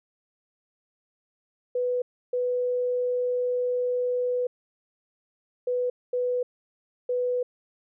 sine tone bursts at uneven times, 495.2 Hz, B4, 5 cents sharp, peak -23 dBFS, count 5, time 1.75-2.02 / 2.33-4.47 / 5.67-5.9 / 6.13-6.43 / 7.09-7.43 s, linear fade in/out 5 ms, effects none

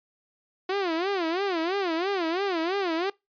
sawtooth tone with vibrato, 360 Hz, F#4, 47 cents flat, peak -21 dBFS, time 0.69-3.1 s, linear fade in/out 5 ms, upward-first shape sine, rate 3 Hz, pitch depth 200 cents each way, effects noise-tail reverb RT60 0.2 s tail -23 dB re dry + resampled to 11025 Hz

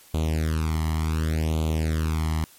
sawtooth tone with flanger, 79 Hz, D#2, 27 cents sharp, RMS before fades -24 dBFS, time 0.14-2.44 s, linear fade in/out 0 ms, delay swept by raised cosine 0.28 to 0.99 ms, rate 0.68 Hz, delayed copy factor +1, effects white hiss -52 dBFS RMS until 2.58 s + MP3 64 kbps

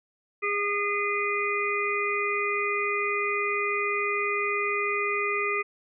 harmonic tone, 408.7 Hz, G#4, 28 cents flat, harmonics 1 / 3 / 5 / 6, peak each -30 / -30 / -30 / -30 dBFS, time 0.42-5.63 s, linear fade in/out 20 ms, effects none

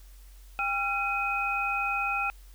sine tone cluster, 798 / 1369 / 2512 Hz, G5 / F6 / D#7, +31 / -35 / +16 cents, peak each -32 / -31 / -29 dBFS, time 0.59-2.3 s, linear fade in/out 0 ms, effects added 46 Hz sine -47 dBFS peak until 2.54 s + white hiss -60 dBFS RMS until 2.54 s

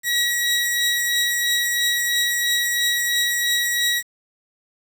sawtooth tone pair together, 1918 / 3833 Hz, A#6 / A#7, +49 / +47 cents, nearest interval octave, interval 1198 cents, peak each -17 / -20 dBFS, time 0.03-4.03 s, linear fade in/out 50 ms, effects 7-bit

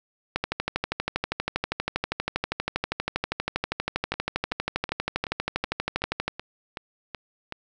two click trains, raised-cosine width 0.3 ms, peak -17 / -9 dBFS, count 10 / 75, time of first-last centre 4.14-7.523 / 0.36-6.28 s, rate 2.66 / 12.5 Hz, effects none

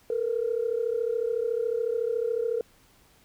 sine tone pair together, 447.9 / 481.8 Hz, A4 / B4, +31 / -43 cents, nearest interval minor second, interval 126 cents, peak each -27 dBFS, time 0.1-2.61 s, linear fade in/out 2 ms, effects tanh soft clip ceiling -17 dBFS + pink hiss -60 dBFS RMS until 3.24 s

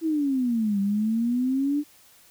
sine exponential two-way sweep, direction down then up, 331.4 to 196 to 298.7 Hz, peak -21 dBFS, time 0.01-1.84 s, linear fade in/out 50 ms, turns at 0.8 s, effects white hiss -55 dBFS RMS until 2.3 s

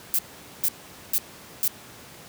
violet noise bursts, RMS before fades -22 dBFS, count 4, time 0.14-1.678 s, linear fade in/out 0 ms, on 47 ms, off 450 ms, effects pink hiss -45 dBFS RMS until 2.28 s + high-pass 100 Hz 12 dB/octave

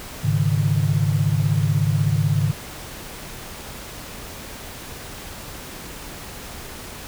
sine chord, Ab suspended fourth, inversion none, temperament equal with one note detuned, 103.83 / 138.59 / 154.85 Hz, Ab2 / Db3 / Eb3, 0 / 0 / -8 cents, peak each -21 dBFS, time 0.23-2.52 s, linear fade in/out 20 ms, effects pink hiss -36 dBFS RMS until 7.07 s

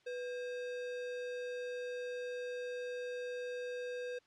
sine tone with sample-and-hold, 493.9 Hz, B4, in tune, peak -38 dBFS, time 0.06-4.19 s, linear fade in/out 10 ms, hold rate 2100 Hz, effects white hiss -70 dBFS RMS until 4.26 s + low-pass 4000 Hz 12 dB/octave

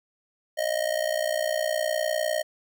square tone with amplitude modulation, 623 Hz, D#5, 2 cents sharp, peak -21 dBFS, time 0.57-2.43 s, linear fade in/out 20 ms, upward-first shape sine, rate 59.8 Hz, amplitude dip 90%, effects none

